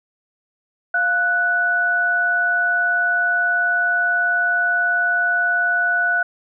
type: tone pair together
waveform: sine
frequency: 698.5 / 1480 Hz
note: F5 / F#6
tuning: 0 / 0 cents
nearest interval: octave + minor second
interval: 1300 cents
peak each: -24 / -16 dBFS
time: 0.94-6.23 s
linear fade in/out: 5 ms
effects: none

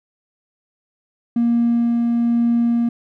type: tone with tremolo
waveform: triangle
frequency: 235.3 Hz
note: A#3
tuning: 16 cents sharp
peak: -10 dBFS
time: 1.36-2.89 s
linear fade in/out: 5 ms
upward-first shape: sine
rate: 1.1 Hz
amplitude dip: 25%
effects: tanh soft clip ceiling -10 dBFS

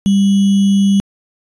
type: tone with sample-and-hold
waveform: sine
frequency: 197.8 Hz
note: G3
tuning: 16 cents sharp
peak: -8 dBFS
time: 0.06-1 s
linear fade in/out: 0 ms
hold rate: 3150 Hz
effects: resampled to 22050 Hz

